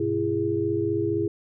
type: tone cluster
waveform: sine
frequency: 103.1 / 127.1 / 335.4 / 410.6 Hz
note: G#2 / C3 / E4 / G#4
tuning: -12 / -50 / +30 / -20 cents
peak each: -32 / -34 / -25 / -26 dBFS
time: 0-1.28 s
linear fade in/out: 5 ms
effects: none